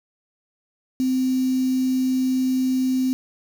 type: tone with quantisation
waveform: sine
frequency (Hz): 258.6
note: C4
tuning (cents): -20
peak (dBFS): -18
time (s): 1-3.13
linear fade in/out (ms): 0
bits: 6
effects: none